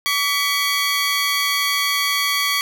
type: tone cluster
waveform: square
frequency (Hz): 1148 / 1989 / 2256 / 3281 / 4497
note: D6 / B6 / C#7 / G#7 / C#8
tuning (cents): -40 / +12 / +30 / -22 / +24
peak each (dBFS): -25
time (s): 0.06-2.61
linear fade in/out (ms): 0
effects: none